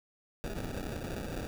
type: noise with sample-and-hold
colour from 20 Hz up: pink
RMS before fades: -38 dBFS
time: 0.44-1.47 s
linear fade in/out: 0 ms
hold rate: 1050 Hz
effects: none